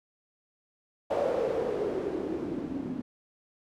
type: noise with low-pass filter sweep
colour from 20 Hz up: blue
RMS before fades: -31 dBFS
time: 1.1-3.02 s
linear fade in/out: 10 ms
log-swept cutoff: 570 to 250 Hz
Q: 5
effects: none